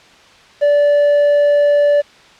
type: tone with quantisation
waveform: triangle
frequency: 581 Hz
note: D5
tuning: 19 cents flat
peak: -7 dBFS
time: 0.61-2.02 s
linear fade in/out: 20 ms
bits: 6
effects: white hiss -44 dBFS RMS until 2.39 s + low-pass 4000 Hz 12 dB/octave